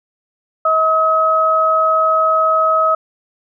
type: tone pair together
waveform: sine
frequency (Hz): 638 / 1276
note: D#5 / D#6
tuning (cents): +43 / +43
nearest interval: octave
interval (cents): 1200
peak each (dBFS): -16 / -12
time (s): 0.65-2.95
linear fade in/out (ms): 5
effects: none